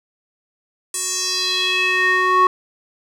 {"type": "tone with band-pass filter sweep", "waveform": "square", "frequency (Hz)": 369.7, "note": "F#4", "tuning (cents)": -1, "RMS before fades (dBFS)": -18, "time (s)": [0.94, 2.47], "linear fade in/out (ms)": 2, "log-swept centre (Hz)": [8600, 1100], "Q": 3.5, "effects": []}